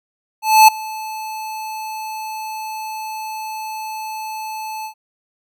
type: tone with ADSR envelope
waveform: square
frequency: 870 Hz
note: A5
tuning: 20 cents flat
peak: -4 dBFS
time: 0.42-4.94 s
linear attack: 260 ms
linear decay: 8 ms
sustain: -22 dB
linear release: 90 ms
effects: none